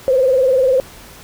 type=tone with vibrato; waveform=sine; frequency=520 Hz; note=C5; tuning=11 cents flat; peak=-10 dBFS; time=0.08-0.8 s; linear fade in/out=0 ms; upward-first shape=sine; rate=20 Hz; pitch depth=84 cents each way; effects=pink hiss -39 dBFS RMS until 1.23 s